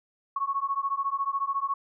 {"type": "beating tone pair", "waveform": "sine", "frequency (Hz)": [1098, 1112], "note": ["C#6", "C#6"], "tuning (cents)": [-17, 5], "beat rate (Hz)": 14, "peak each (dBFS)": -29, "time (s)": [0.36, 1.74], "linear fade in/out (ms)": 5, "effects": []}